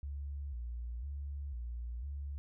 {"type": "tone with vibrato", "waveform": "sine", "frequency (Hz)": 64.8, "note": "C2", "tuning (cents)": -16, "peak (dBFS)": -38, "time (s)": [0.03, 2.38], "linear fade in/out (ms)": 0, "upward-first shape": "square", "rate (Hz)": 1, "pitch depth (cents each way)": 150, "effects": []}